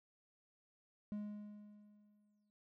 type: tone with exponential decay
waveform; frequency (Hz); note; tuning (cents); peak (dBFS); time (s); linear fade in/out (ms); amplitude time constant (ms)
triangle; 208.3; G#3; +5; -37; 1.12-2.5; 0; 300
effects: none